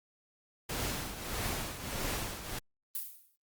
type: noise with tremolo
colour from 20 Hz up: pink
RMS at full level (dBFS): -34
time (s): 0.69-2.59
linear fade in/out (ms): 5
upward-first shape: triangle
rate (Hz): 1.6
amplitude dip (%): 70
type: noise with exponential decay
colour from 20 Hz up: violet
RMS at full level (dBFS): -33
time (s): 2.95-3.36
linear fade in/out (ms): 1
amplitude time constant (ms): 87
effects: Opus 48 kbps